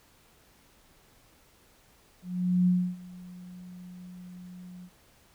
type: tone with ADSR envelope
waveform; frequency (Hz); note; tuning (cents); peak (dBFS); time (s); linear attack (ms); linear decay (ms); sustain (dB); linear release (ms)
sine; 180.2; F#3; -45; -19; 2.22-4.9; 450; 290; -23; 55
effects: pink hiss -61 dBFS RMS until 5.34 s